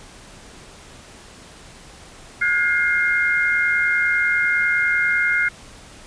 sine tone cluster, 1437 / 1598 / 1668 / 2119 Hz, F6 / G6 / G#6 / C7, +49 / +33 / +7 / +21 cents, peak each -20 / -26 / -28 / -19 dBFS, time 2.41-5.49 s, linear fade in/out 10 ms, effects pink hiss -43 dBFS RMS until 6.06 s + resampled to 22050 Hz

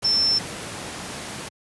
sine tone in noise, 5350 Hz, E8, 25 cents sharp, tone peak -17 dBFS, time 0.04-0.39 s, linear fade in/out 10 ms, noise pink, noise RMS -33 dBFS, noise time 0.02-1.49 s, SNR +13 dB, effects high-pass 100 Hz 12 dB/octave + resampled to 24000 Hz

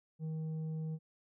sine tone with tanh clipping, 158.2 Hz, D#3, 29 cents sharp, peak -37 dBFS, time 0.19-0.99 s, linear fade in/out 50 ms, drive 5 dB, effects none

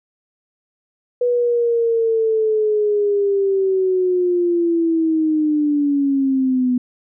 sine linear sweep, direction down, 490.7 to 246.9 Hz, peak -14 dBFS, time 1.21-6.78 s, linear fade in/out 5 ms, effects none

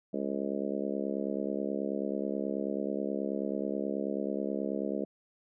harmonic tone, 69.3 Hz, C#2, in tune, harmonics 3 / 4 / 5 / 6 / 7 / 8 / 9, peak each -36 / -37 / -38 / -39 / -39 / -40 / -41 dBFS, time 0.13-5.05 s, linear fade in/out 10 ms, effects none

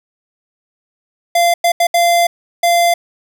square tone bursts at uneven times, 690 Hz, F5, 21 cents flat, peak -10 dBFS, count 5, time 1.35-1.54 / 1.64-1.72 / 1.8-1.87 / 1.94-2.27 / 2.63-2.94 s, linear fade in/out 5 ms, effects none

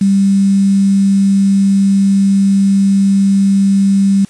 sine tone with quantisation, 196.4 Hz, G3, 4 cents sharp, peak -7 dBFS, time 0.01-4.25 s, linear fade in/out 5 ms, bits 5, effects white hiss -45 dBFS RMS until 4.29 s + resampled to 24000 Hz

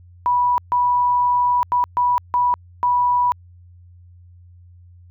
sine tone bursts at uneven times, 980 Hz, B5, 14 cents flat, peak -14 dBFS, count 6, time 0.26-0.58 / 0.72-1.63 / 1.72-1.84 / 1.97-2.18 / 2.34-2.54 / 2.83-3.32 s, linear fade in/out 0 ms, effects added 88 Hz sine -43 dBFS peak until 5.1 s

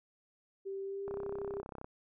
sine tone with pitch glide, 390.1 to 399.2 Hz, G4 to G4, -8 to +32 cents, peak -37 dBFS, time 0.65-1.62 s, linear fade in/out 20 ms, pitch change +40 cents, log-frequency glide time 0.83-1.11 s
click train, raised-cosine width 1 ms, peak -30 dBFS, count 26, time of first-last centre 1.08-1.845 s, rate 32.7 Hz
effects none

